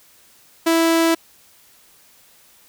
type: tone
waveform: sawtooth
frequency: 329.6 Hz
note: E4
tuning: in tune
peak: -10 dBFS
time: 0.66-1.15 s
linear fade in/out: 10 ms
effects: white hiss -52 dBFS RMS until 2.68 s